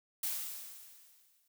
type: noise with exponential decay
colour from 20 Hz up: blue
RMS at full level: -34 dBFS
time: 0.23-1.48 s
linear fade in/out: 5 ms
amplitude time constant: 270 ms
effects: none